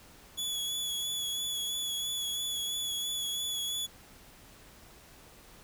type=tone with vibrato; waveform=sawtooth; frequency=3397 Hz; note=G#7; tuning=38 cents sharp; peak=-29 dBFS; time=0.37-3.87 s; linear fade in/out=20 ms; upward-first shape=sine; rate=3 Hz; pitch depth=24 cents each way; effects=pink hiss -55 dBFS RMS until 5.63 s